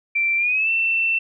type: tone with pitch glide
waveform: sine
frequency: 2349 to 2683 Hz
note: D7 to E7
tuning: 0 to +30 cents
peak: -17 dBFS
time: 0.15-1.19 s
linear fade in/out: 10 ms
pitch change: +230 cents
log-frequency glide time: 0.37-0.7 s
effects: none